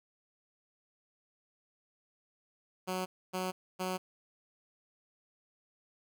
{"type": "tone bursts", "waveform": "10% pulse", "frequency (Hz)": 185, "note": "F#3", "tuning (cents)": 0, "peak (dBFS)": -25, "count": 3, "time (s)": [2.87, 3.98], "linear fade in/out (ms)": 20, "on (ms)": 190, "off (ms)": 270, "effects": []}